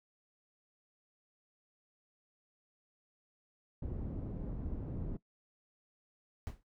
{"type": "low-pass noise", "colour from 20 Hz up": "pink", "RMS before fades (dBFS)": -40, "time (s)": [3.82, 5.17], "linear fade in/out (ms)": 5, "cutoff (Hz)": 300, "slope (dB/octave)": 12}
{"type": "noise with exponential decay", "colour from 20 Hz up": "brown", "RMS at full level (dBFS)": -37, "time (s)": [6.47, 6.63], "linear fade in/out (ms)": 0, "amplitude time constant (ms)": 34}
{"effects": ["noise-tail reverb RT60 0.1 s tail -19 dB re dry"]}